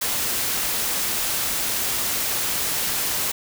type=noise; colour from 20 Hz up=white; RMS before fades=-24 dBFS; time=0.01-3.32 s; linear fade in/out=10 ms; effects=none